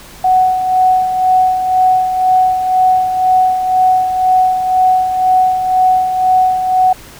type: tone with tremolo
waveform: sine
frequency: 743 Hz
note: F#5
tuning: 7 cents sharp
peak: -6 dBFS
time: 0.24-6.93 s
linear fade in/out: 5 ms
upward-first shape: sine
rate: 2 Hz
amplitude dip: 55%
effects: pink hiss -36 dBFS RMS until 7.19 s